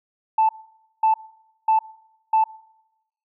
sine tone bursts, 880 Hz, A5, in tune, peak -13 dBFS, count 4, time 0.38-2.44 s, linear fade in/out 5 ms, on 110 ms, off 540 ms, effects noise-tail reverb RT60 0.9 s tail -23 dB re dry + tanh soft clip ceiling -10 dBFS

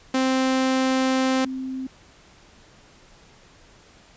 sawtooth / sine tone pair in turn, 261.6 / 261.6 Hz, C4 / C4, 0 / 0 cents, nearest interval unison, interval 0 cents, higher neither, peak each -15 / -27 dBFS, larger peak first, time 0.14-1.45 / 1.45-1.87 s, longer first, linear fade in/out 5 ms, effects pink hiss -52 dBFS RMS until 4.16 s + resampled to 16000 Hz

